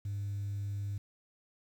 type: tone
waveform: sine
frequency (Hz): 100.8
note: G2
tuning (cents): +49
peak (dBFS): -32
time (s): 0.05-0.98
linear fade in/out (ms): 5
effects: tanh soft clip ceiling -32 dBFS + 10-bit